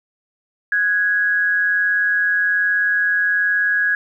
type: tone pair together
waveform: sine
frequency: 1480 / 1661.2 Hz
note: F#6 / G#6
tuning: 0 / 0 cents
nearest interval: major second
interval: 200 cents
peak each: -24 / -15 dBFS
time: 0.72-3.95 s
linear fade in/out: 2 ms
effects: 9-bit